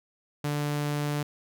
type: tone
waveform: sawtooth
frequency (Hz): 146.83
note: D3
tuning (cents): 0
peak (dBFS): -23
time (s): 0.44-1.23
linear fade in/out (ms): 5
effects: none